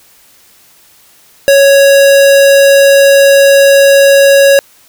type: tone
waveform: square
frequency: 554.4 Hz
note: C#5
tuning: in tune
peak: -3 dBFS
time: 1.48-4.59 s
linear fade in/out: 0 ms
effects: white hiss -44 dBFS RMS until 4.88 s